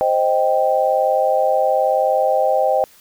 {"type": "chord", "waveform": "sine", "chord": "C minor", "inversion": "none", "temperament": "equal", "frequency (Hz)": [523.3, 622.3, 784], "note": ["C5", "Eb5", "G5"], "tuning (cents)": [0, 0, 0], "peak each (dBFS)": -18, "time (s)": [0.01, 2.84], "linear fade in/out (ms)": 0, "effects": ["white hiss -49 dBFS RMS until 3 s"]}